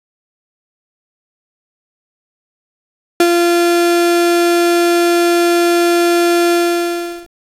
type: tone with ADSR envelope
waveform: 35% pulse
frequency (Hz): 344.9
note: F4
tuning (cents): -22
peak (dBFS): -4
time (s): 3.2-7.28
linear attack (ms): 3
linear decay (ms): 59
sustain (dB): -4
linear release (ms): 760
effects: resampled to 32000 Hz + 7-bit